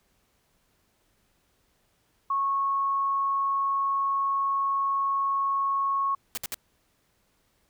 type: tone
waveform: sine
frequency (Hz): 1100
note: C#6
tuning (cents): -14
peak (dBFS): -23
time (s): 2.3-6.15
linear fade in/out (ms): 5
type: noise bursts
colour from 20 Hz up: white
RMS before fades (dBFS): -32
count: 3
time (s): 6.35-6.544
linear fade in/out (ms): 0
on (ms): 24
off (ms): 61
effects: pink hiss -69 dBFS RMS until 7.69 s